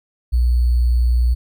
sine tone with sample-and-hold, 60.5 Hz, B1, 35 cents flat, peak -12 dBFS, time 0.32-1.35 s, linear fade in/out 20 ms, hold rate 4410 Hz, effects none

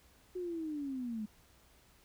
sine linear sweep, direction down, 368.7 to 207.7 Hz, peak -36 dBFS, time 0.35-1.26 s, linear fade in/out 10 ms, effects added 63 Hz sine -69 dBFS peak until 2.04 s + pink hiss -65 dBFS RMS until 2.04 s

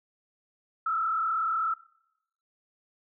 sine tone with frequency modulation, 1318.5 Hz, E6, in tune, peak -25 dBFS, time 0.86-1.74 s, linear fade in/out 5 ms, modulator 35.8 Hz, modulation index 1.3, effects noise-tail reverb RT60 0.9 s tail -25 dB re dry

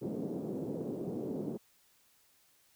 white band-pass noise, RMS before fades -38 dBFS, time 0.01-1.58 s, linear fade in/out 20 ms, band 150 to 420 Hz, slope 24 dB/octave, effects white hiss -68 dBFS RMS until 2.75 s

